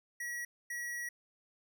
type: tone bursts at uneven times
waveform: square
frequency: 1920 Hz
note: B6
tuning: 49 cents flat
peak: -38 dBFS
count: 2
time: 0.2-0.45 / 0.7-1.09 s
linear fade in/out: 5 ms
effects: none